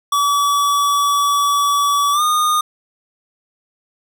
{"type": "tone with pitch glide", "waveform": "square", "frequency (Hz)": [1144, 1226.1], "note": ["D6", "D#6"], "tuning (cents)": [-46, -26], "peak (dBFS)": -14, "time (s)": [0.12, 2.61], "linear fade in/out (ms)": 5, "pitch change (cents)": 120, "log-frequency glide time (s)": [2.12, 2.22], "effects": []}